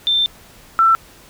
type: tone pair in turn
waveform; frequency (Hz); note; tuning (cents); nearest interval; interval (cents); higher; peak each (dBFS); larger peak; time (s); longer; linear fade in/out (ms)
sine; 3569 / 1336.9; A7 / E6; +24 / +24; octave + perfect fourth; 1700; first; -13 / -9; second; 0.07-0.26 / 0.79-0.95; first; 0
effects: pink hiss -45 dBFS RMS until 1.29 s